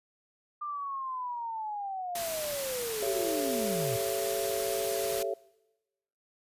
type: linear sweep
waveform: sine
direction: down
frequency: 1200 to 108.8 Hz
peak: -33 dBFS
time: 0.61-3.97 s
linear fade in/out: 10 ms
type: noise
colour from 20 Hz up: white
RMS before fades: -36 dBFS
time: 2.15-5.23 s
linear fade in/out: 5 ms
type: chord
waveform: sine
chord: A dominant seventh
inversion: third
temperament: equal with one note detuned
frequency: 392 / 440 / 554.4 / 673.5 Hz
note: G4 / A4 / C#5 / E5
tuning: 0 / 0 / 0 / +37 cents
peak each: -35 dBFS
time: 3.02-5.34 s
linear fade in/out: 5 ms
effects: noise-tail reverb RT60 1.0 s tail -23 dB re dry + resampled to 32000 Hz